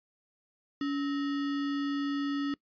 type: tone with sample-and-hold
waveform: sine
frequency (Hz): 282.9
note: C#4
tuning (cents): +35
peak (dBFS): -28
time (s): 0.81-2.54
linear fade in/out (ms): 2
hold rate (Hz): 1575
effects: noise-tail reverb RT60 0.1 s tail -22 dB re dry + resampled to 11025 Hz